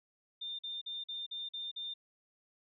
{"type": "tone bursts", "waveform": "sine", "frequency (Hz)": 3607, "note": "A7", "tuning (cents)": 42, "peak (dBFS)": -38, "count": 7, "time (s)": [0.41, 1.94], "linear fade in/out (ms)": 10, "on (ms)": 180, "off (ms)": 45, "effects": []}